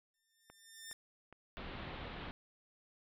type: tone with exponential growth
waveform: 10% pulse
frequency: 1799 Hz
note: A6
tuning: 38 cents sharp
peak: -36 dBFS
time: 0.14-0.93 s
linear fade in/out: 1 ms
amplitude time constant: 170 ms
type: click train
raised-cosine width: 0.5 ms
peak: -39 dBFS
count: 4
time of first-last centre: 0.5-1.74 s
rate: 2.42 Hz
type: low-pass noise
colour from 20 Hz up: pink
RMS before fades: -46 dBFS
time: 1.57-2.31 s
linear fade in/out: 0 ms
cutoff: 3900 Hz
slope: 48 dB/octave
effects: none